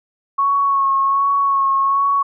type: tone with vibrato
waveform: sine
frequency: 1103 Hz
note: C#6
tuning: 9 cents flat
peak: -13 dBFS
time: 0.38-2.23 s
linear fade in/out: 10 ms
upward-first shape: sine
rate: 1.3 Hz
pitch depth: 24 cents each way
effects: none